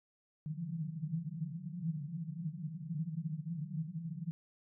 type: band-pass noise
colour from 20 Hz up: white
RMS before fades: -40 dBFS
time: 0.46-4.31 s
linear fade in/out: 0 ms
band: 150 to 170 Hz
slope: 96 dB/octave
effects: none